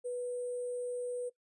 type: tone with sample-and-hold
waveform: sine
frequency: 491.4 Hz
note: B4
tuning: 9 cents flat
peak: -34 dBFS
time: 0.04-1.3 s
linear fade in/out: 20 ms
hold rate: 8820 Hz
effects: noise-tail reverb RT60 0.1 s tail -19 dB re dry + resampled to 24000 Hz